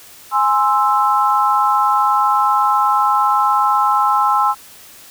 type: chord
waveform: sine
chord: Ab augmented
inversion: none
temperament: equal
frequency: 830.6 / 1046.5 / 1318.5 Hz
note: Ab5 / C6 / E6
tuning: 0 / 0 / 0 cents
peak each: -16 dBFS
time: 0.31-4.55 s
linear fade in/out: 50 ms
effects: white hiss -41 dBFS RMS until 5.1 s